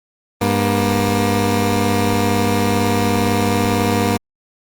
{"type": "tone pair together", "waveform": "15% pulse", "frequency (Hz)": [99.8, 237.4], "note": ["G2", "A#3"], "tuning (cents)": [32, 32], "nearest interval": "octave + minor third", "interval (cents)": 1500, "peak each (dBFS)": -11, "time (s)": [0.41, 4.17], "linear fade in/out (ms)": 5, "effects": ["Opus 24 kbps"]}